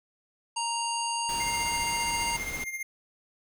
harmonic tone, 932.3 Hz, A#5, in tune, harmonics 1 / 3 / 5 / 7 / 9 / 10, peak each -30 / -35 / -37 / -38 / -40 / -40 dBFS, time 0.56-2.37 s, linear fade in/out 10 ms
pink noise, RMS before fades -39 dBFS, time 1.29-2.64 s, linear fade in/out 2 ms
square tone with tremolo, 2114 Hz, C7, 17 cents sharp, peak -31 dBFS, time 1.4-2.83 s, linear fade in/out 5 ms, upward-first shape sine, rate 15 Hz, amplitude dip 65%
effects none

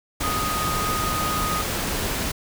sine tone in noise, 1244.5 Hz, D#6, in tune, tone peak -25 dBFS, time 0.23-1.62 s, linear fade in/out 10 ms, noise pink, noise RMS -26 dBFS, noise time 0.2-2.32 s, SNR -2 dB, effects none

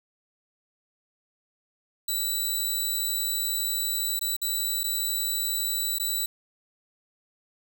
10% pulse tone with dropouts, 3951 Hz, B7, in tune, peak -18 dBFS, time 2.08-6.26 s, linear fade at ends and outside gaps 5 ms, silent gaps 4.193-4.212 / 4.366-4.416 / 4.834-4.84 / 5.985-5.997 s, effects none

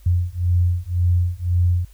sine beating tone pair, 87.4 / 89.3 Hz, F2 / F2, +2 / +39 cents, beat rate 1.9 Hz, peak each -19 dBFS, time 0.06-1.85 s, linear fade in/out 5 ms, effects added 50 Hz sine -43 dBFS peak until 1.93 s + white hiss -57 dBFS RMS until 1.93 s

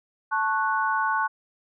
sine chord, F# minor, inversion first, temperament equal with one note detuned, 880 / 1101.1 / 1480 Hz, A5 / C#6 / F#6, 0 / -12 / 0 cents, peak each -26 dBFS, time 0.31-1.28 s, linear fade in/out 20 ms, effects none

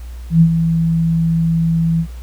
sine tone with ADSR envelope, 164.81 Hz, E3, in tune, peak -4 dBFS, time 0.3-2.07 s, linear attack 110 ms, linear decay 74 ms, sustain -8 dB, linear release 73 ms, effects added 60 Hz sine -27 dBFS peak until 2.22 s + pink hiss -46 dBFS RMS until 2.22 s

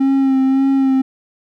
triangle tone with vibrato, 268 Hz, C4, 42 cents sharp, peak -9 dBFS, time 0-1.02 s, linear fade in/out 10 ms, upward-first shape sine, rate 1.8 Hz, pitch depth 24 cents each way, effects none

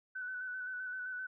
sine tone with vibrato, 1500 Hz, F#6, 23 cents sharp, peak -38 dBFS, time 0.15-1.27 s, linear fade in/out 10 ms, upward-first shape square, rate 7.7 Hz, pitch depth 24 cents each way, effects none

